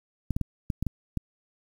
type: clicks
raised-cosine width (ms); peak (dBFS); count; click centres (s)
5; -15; 7; 0.307 / 0.365 / 0.413 / 0.702 / 0.826 / 0.867 / 1.173
effects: 8-bit